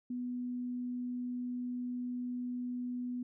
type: tone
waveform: sine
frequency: 246.9 Hz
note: B3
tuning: in tune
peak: -35 dBFS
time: 0.1-3.23 s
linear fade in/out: 5 ms
effects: none